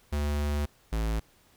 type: tone pair in turn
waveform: square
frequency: 73.3 / 54.91 Hz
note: D2 / A1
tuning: -3 / -3 cents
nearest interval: perfect fourth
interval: 500 cents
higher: first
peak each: -27 dBFS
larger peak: neither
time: 0.12-0.66 / 0.92-1.2 s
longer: first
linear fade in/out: 10 ms
effects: pink hiss -62 dBFS RMS until 1.56 s